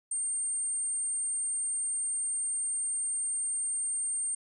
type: tone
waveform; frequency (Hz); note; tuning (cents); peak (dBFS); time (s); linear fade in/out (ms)
sine; 8710; C#9; -31; -29; 0.11-4.35; 5
effects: none